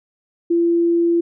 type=tone; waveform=sine; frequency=340 Hz; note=F4; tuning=46 cents flat; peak=-13 dBFS; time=0.5-1.21 s; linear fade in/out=10 ms; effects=none